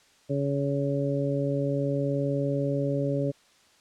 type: harmonic tone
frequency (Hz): 140.5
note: C#3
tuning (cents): +24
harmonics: 1 / 2 / 3 / 4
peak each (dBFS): -28 / -30 / -32 / -30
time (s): 0.29-3.32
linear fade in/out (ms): 20
effects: white hiss -60 dBFS RMS until 3.8 s + low-pass 7000 Hz 12 dB/octave